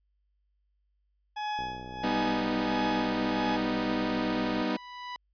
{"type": "tone with tremolo", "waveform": "40% pulse", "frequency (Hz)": 843, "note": "G#5", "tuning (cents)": 26, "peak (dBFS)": -29, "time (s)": [1.36, 3.57], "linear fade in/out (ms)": 10, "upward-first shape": "sine", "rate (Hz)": 1.5, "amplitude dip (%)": 80}
{"type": "click train", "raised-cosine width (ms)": 2, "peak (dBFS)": -30, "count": 191, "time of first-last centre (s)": [1.59, 4.615], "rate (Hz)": 62.8}
{"type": "chord", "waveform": "sawtooth", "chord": "G augmented", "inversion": "none", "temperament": "equal", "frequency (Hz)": [196, 246.9, 311.1], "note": ["G3", "B3", "D#4"], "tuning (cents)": [0, 0, 0], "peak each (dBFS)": [-30, -27, -27], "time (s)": [2.03, 4.77], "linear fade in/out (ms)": 10}
{"type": "tone with exponential growth", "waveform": "sawtooth", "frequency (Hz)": 987.8, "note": "B5", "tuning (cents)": 0, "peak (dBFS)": -31, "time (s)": [3.73, 5.16], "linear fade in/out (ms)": 0, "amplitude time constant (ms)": 310}
{"effects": ["added 50 Hz sine -70 dBFS peak until 5.33 s", "resampled to 11025 Hz"]}